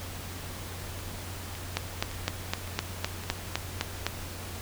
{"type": "two click trains", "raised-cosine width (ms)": 0.2, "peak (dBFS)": [-9, -24], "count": [10, 5], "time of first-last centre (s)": [[1.77, 4.066], [0.99, 3.237]], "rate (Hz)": [3.92, 1.78], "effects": ["added 90 Hz sine -40 dBFS peak until 4.61 s", "pink hiss -41 dBFS RMS until 4.61 s"]}